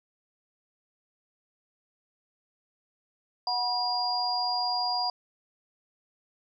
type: tone cluster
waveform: sine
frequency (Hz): 734 / 969 / 4822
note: F#5 / B5 / D8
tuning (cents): -14 / -33 / +45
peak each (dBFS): -30 / -32 / -29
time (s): 3.47-5.1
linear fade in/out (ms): 2
effects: none